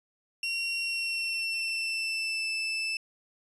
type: tone with pitch glide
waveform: 30% pulse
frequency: 2742 to 2639 Hz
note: F7 to E7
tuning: -32 to +1 cents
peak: -26 dBFS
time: 0.43-2.97 s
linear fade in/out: 2 ms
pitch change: -67 cents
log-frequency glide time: 0.79-2.5 s
effects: resampled to 24000 Hz